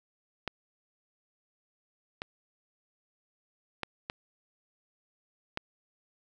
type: clicks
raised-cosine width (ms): 0.3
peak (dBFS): -16 / -19 / -16 / -18 / -16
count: 5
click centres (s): 0.477 / 2.219 / 3.833 / 4.099 / 5.574
effects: none